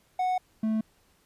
triangle tone pair in turn, 737 / 219.1 Hz, F#5 / A3, -7 / -7 cents, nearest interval octave + major sixth, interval 2100 cents, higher first, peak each -22 dBFS, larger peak neither, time 0.19-0.38 / 0.63-0.81 s, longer first, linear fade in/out 5 ms, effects pink hiss -65 dBFS RMS until 1.25 s + resampled to 32000 Hz

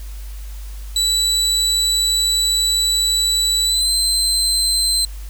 30% pulse tone with pitch glide, 3951 to 4095 Hz, B7 to C8, 0 to -38 cents, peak -12 dBFS, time 0.96-5.05 s, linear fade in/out 2 ms, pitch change +62 cents, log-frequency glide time 3.65-3.91 s, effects added 50 Hz sine -28 dBFS peak until 5.29 s + white hiss -44 dBFS RMS until 5.29 s

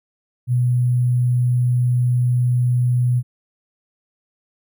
sine tone with sample-and-hold, 123.47 Hz, B2, in tune, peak -14 dBFS, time 0.47-3.23 s, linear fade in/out 50 ms, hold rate 11025 Hz, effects none

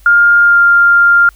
sine tone with pitch glide, 1408 to 1397.5 Hz, F6 to F6, +14 to +1 cents, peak -4 dBFS, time 0.06-1.29 s, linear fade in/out 2 ms, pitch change -13 cents, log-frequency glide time 0.43-0.58 s, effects added 50 Hz sine -39 dBFS peak until 1.35 s + white hiss -49 dBFS RMS until 1.35 s

